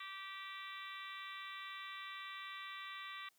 harmonic tone, 388.8 Hz, G4, 14 cents flat, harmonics 3 / 4 / 5 / 6 / 7 / 8 / 9 / 10, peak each -50 / -58 / -51 / -54 / -58 / -60 / -55 / -57 dBFS, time 0-3.29 s, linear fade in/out 5 ms, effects white hiss -75 dBFS RMS until 3.38 s + high-pass 150 Hz 12 dB/octave

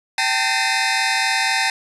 25% pulse tone cluster, 777 / 894 / 1832 / 2070 / 2527 Hz, G5 / A5 / A#6 / C7 / D#7, -16 / +27 / -31 / -19 / +26 cents, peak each -20 dBFS, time 0.18-1.7 s, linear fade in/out 2 ms, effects resampled to 24000 Hz + 8-bit

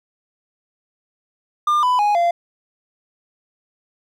triangle tone with pitch steps, 1200 / 997.5 / 829.1 / 689.2 Hz, D6 / B5 / G#5 / F5, +37 / +17 / -3 / -23 cents, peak -12 dBFS, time 1.67-2.31 s, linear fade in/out 5 ms, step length 160 ms, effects none

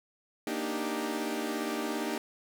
sawtooth chord, Eb major seventh, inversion second, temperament equal, 233.1 / 293.7 / 311.1 / 392 Hz, Bb3 / D4 / Eb4 / G4, 0 / 0 / 0 / 0 cents, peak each -33 dBFS, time 0.47-2.18 s, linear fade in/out 2 ms, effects none

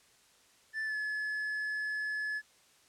triangle tone with pitch glide, 1760 to 1712.9 Hz, A6 to A6, 0 to -47 cents, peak -31 dBFS, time 0.73-2.42 s, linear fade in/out 50 ms, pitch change -47 cents, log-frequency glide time 0.84-0.96 s, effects white hiss -64 dBFS RMS until 2.88 s + low-pass 9000 Hz 12 dB/octave

